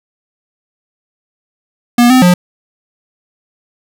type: tone with pitch steps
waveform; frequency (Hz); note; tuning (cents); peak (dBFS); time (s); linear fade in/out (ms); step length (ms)
square; 240.5 / 256.2 / 178.4; B3 / C4 / F3; -46 / -36 / +37; -5; 1.98-2.34; 5; 120
effects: none